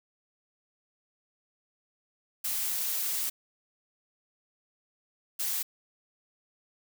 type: noise bursts at uneven times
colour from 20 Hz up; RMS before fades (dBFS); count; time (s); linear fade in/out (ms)
blue; -31; 2; 2.44-3.3 / 5.39-5.63; 10
effects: none